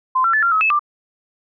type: tone with pitch steps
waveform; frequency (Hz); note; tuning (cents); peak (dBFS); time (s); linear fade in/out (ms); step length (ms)
sine; 1033 / 1352 / 1740 / 1381 / 1281 / 2606 / 1184; C6 / E6 / A6 / F6 / E6 / E7 / D6; -22 / +43 / -20 / -20 / -50 / -20 / +14; -13; 0.15-0.794; 10; 92
effects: none